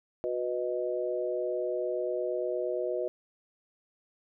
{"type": "chord", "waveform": "sine", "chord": "B major", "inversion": "second", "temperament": "equal with one note detuned", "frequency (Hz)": [365.1, 493.9, 622.3], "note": ["F#4", "B4", "D#5"], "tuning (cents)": [-23, 0, 0], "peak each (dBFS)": -33, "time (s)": [0.24, 3.08], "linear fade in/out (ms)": 0, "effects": []}